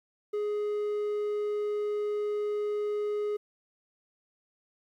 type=tone; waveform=triangle; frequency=417.2 Hz; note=G#4; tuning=8 cents sharp; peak=-26 dBFS; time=0.33-3.37 s; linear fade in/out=10 ms; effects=11-bit